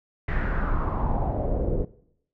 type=noise with low-pass filter sweep; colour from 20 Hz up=brown; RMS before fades=-25 dBFS; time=0.28-1.85 s; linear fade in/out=5 ms; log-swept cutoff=2000 to 430 Hz; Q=3.9; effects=noise-tail reverb RT60 0.7 s tail -19 dB re dry